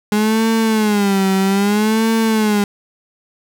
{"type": "tone with vibrato", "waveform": "35% pulse", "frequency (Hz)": 207.7, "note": "G#3", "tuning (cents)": 0, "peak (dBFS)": -11, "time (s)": [0.12, 2.64], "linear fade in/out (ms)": 2, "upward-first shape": "sine", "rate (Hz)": 0.62, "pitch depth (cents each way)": 140, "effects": []}